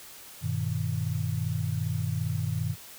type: chord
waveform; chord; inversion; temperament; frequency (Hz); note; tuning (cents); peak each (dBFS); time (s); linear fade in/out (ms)
sine; G augmented; none; equal with one note detuned; 98 / 120.65 / 155.56; G2 / B2 / D#3; 0 / -40 / 0; -31; 0.41-2.76; 50
effects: white hiss -47 dBFS RMS until 2.98 s